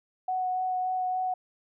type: tone with vibrato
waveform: sine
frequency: 740 Hz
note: F#5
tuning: in tune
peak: -26 dBFS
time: 0.28-1.34 s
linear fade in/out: 5 ms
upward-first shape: sine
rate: 3.5 Hz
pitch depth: 10 cents each way
effects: none